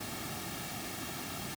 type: noise with comb filter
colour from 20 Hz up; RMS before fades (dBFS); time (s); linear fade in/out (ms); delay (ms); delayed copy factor
pink; -40; 0-1.55; 10; 2; -0.6
effects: high-pass 80 Hz 12 dB/octave